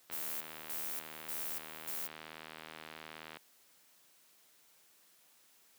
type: click train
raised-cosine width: 0.3 ms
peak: -30 dBFS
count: 259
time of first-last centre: 0.1-3.37 s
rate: 78.9 Hz
type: noise with tremolo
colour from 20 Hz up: violet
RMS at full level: -40 dBFS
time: 0.11-2.08 s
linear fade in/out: 20 ms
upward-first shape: square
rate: 1.7 Hz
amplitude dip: 75%
effects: white hiss -66 dBFS RMS until 5.78 s + high-pass 150 Hz 12 dB/octave